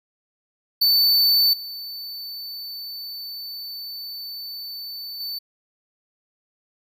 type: tone with level steps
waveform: square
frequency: 4518 Hz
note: C#8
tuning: 32 cents sharp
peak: -15 / -32 / -28 dBFS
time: 0.81-5.39 s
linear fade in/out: 10 ms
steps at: 1.53 / 5.2 s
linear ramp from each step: 5 ms
effects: none